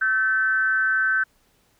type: tone with frequency modulation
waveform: sine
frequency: 1534 Hz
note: G6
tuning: 38 cents flat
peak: -18 dBFS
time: 0.01-1.24 s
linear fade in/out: 10 ms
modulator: 216 Hz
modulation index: 0.5
effects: pink hiss -63 dBFS RMS until 1.79 s